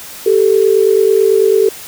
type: tone pair together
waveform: sine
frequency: 390.9 / 440 Hz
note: G4 / A4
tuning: -5 / 0 cents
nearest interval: major second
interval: 205 cents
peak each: -10 dBFS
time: 0.26-1.69 s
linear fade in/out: 5 ms
effects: white hiss -31 dBFS RMS until 1.87 s

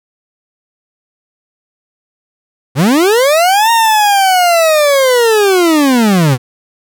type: linear two-way sweep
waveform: 40% pulse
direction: up then down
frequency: 117.6 to 932.3 to 117.6 Hz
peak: -6 dBFS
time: 2.75-6.38 s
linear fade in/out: 50 ms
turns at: 3.71 s
effects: none

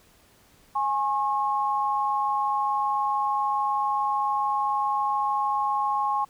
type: tone pair together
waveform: sine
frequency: 830.6 / 1083.6 Hz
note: G#5 / C#6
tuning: 0 / -40 cents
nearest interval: perfect fourth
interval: 460 cents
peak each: -25 dBFS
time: 0.75-6.25 s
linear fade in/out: 10 ms
effects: pink hiss -58 dBFS RMS until 6.29 s

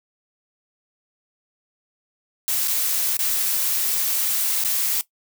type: noise with dropouts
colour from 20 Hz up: blue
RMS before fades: -22 dBFS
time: 2.48-5.01 s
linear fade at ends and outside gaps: 0 ms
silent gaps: 2.675-2.681 / 3.168-3.192 / 4.638-4.648 s
effects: noise-tail reverb RT60 0.1 s tail -17 dB re dry

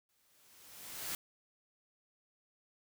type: noise with exponential growth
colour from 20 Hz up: white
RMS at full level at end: -38 dBFS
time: 0.09-1.15 s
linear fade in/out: 1 ms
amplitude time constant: 230 ms
effects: none

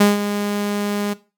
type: tone with ADSR envelope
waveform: sawtooth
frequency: 205 Hz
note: G#3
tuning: 22 cents flat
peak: -5 dBFS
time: 0-1.14 s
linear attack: 8 ms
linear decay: 160 ms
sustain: -11 dB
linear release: 15 ms
effects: noise-tail reverb RT60 0.3 s tail -17 dB re dry + MP3 96 kbps

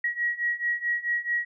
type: beating tone pair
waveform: sine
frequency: 1905 / 1909.6 Hz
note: A#6 / A#6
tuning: +37 / +41 cents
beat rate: 4.6 Hz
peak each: -29 / -27 dBFS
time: 0.04-1.45 s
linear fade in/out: 5 ms
effects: none

